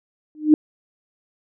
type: tone with exponential growth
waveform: sine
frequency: 304.8 Hz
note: D#4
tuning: 36 cents flat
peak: -5 dBFS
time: 0.35-0.54 s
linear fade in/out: 1 ms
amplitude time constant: 40 ms
effects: none